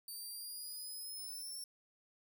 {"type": "exponential sweep", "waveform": "10% pulse", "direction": "up", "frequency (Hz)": [4600, 5460], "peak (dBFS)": -38, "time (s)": [0.08, 1.64], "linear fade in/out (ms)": 2, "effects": []}